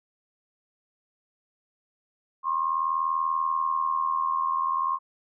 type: tone with amplitude modulation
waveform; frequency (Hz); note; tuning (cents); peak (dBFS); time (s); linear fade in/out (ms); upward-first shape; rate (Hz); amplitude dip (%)
sine; 1072; C6; +42; -20; 2.43-4.99; 50; sine; 80.4; 70
effects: none